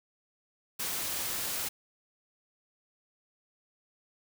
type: noise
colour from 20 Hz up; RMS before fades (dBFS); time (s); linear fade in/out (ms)
white; -34; 0.79-1.69; 10
effects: none